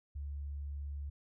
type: tone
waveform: sine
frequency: 71.4 Hz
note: D2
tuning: 48 cents flat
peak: -38 dBFS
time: 0.15-1.1 s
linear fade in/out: 10 ms
effects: none